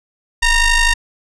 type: ring-modulated tone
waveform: sawtooth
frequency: 930 Hz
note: A#5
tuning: 4 cents flat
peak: -4 dBFS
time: 0.42-0.94 s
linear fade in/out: 10 ms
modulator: 904 Hz
effects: resampled to 22050 Hz